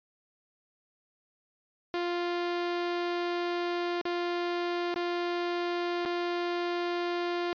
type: tone with dropouts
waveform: sawtooth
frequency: 349.2 Hz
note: F4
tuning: in tune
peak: -25 dBFS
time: 1.94-7.53 s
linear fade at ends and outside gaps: 0 ms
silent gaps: 4.014-4.053 / 4.942-4.96 / 6.051-6.059 s
effects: resampled to 11025 Hz